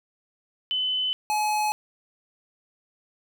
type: tone pair in turn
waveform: sine / square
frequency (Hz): 3024 / 848.6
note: F#7 / G#5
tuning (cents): +37 / +37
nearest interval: octave + minor seventh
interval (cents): 2200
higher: first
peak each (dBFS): -23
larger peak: neither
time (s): 0.71-1.13 / 1.3-1.72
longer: neither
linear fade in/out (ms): 0
effects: none